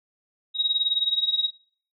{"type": "tone with tremolo", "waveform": "sine", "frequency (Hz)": 3800, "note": "A#7", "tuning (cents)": 33, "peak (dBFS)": -17, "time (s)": [0.54, 1.51], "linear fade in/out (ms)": 50, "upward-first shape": "triangle", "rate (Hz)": 19, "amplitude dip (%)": 90, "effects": ["noise-tail reverb RT60 0.5 s tail -21 dB re dry"]}